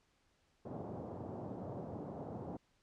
pink band-pass noise, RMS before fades -45 dBFS, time 0.65-2.57 s, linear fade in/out 5 ms, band 100 to 800 Hz, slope 24 dB/octave, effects pink hiss -75 dBFS RMS until 2.82 s + low-pass 7000 Hz 12 dB/octave

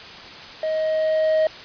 triangle tone with level ramp, 629 Hz, D#5, 19 cents sharp, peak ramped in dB -19 to -13 dBFS, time 0.63-1.47 s, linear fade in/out 2 ms, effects white hiss -38 dBFS RMS until 1.64 s + resampled to 11025 Hz

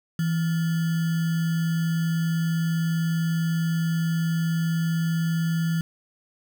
sine tone with sample-and-hold, 164.81 Hz, E3, in tune, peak -21 dBFS, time 0.19-5.81 s, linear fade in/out 2 ms, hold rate 1575 Hz, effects none

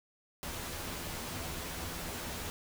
pink noise with comb filter, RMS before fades -40 dBFS, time 0.43-2.5 s, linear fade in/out 0 ms, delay 12 ms, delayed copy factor +0.5, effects none

